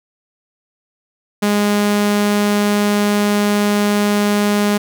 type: tone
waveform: sawtooth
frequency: 206.2 Hz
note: G#3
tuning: 12 cents flat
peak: -9 dBFS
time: 1.42-4.78 s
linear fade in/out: 10 ms
effects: none